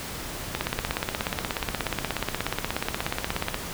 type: click train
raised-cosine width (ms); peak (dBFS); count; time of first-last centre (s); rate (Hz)
0.3; -9; 51; 0.55-3.544; 16.7
effects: pink hiss -35 dBFS RMS until 3.73 s